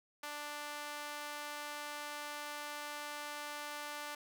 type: tone with high-pass filter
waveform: sawtooth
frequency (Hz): 294.4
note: D4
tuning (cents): +4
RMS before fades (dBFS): -44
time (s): 0.23-4.15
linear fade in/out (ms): 5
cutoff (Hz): 950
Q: 0.95
effects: none